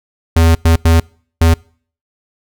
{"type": "tone bursts at uneven times", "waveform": "square", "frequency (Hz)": 82.41, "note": "E2", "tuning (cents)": 0, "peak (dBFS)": -7, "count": 4, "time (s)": [[0.36, 0.55], [0.65, 0.76], [0.85, 1], [1.41, 1.54]], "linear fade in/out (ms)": 5, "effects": ["noise-tail reverb RT60 0.5 s tail -26 dB re dry"]}